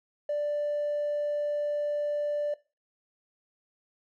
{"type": "tone", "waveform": "triangle", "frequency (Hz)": 588, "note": "D5", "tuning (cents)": 2, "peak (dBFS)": -23, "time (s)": [0.29, 2.54], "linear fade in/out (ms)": 5, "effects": ["noise-tail reverb RT60 0.3 s tail -22 dB re dry", "tanh soft clip ceiling -24 dBFS"]}